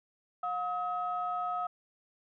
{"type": "tone pair together", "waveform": "sine", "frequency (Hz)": [718.3, 1274], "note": ["F5", "D#6"], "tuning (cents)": [48, 41], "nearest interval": "minor seventh", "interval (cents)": 993, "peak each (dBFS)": [-33, -33], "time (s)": [0.43, 1.67], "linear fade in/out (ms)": 5, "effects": ["tanh soft clip ceiling -23 dBFS"]}